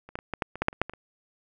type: clicks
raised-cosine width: 0.5 ms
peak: -30 / -17 / -22 / -15 / -11 / -23 / -10 / -6 / -29 / -7 / -21 / -28 dBFS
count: 12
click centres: 0.09 / 0.155 / 0.189 / 0.337 / 0.422 / 0.556 / 0.62 / 0.684 / 0.729 / 0.816 / 0.896 / 0.936 s
effects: none